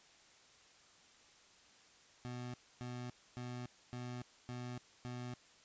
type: tone bursts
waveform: 25% pulse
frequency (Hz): 123.4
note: B2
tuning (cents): -1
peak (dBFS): -39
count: 6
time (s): 2.25-5.34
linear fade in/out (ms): 0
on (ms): 290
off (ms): 270
effects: white hiss -64 dBFS RMS until 5.64 s + resampled to 16000 Hz